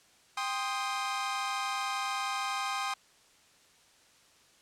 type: chord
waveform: sawtooth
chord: C minor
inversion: second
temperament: equal with one note detuned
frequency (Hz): 793.1 / 1046.5 / 1244.5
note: G5 / C6 / Eb6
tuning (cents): +20 / 0 / 0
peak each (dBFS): -32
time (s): 0.37-2.94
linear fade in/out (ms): 5
effects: white hiss -62 dBFS RMS until 4.61 s + low-pass 8000 Hz 12 dB/octave